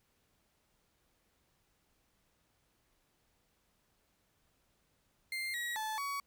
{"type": "tone with pitch steps", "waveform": "35% pulse", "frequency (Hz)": [2101, 1910, 869, 1125], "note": ["C7", "A#6", "A5", "C#6"], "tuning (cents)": [7, 42, -22, 25], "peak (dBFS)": -34, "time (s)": [5.32, 6.2], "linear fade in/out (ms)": 2, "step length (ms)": 220, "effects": ["pink hiss -75 dBFS RMS until 6.26 s"]}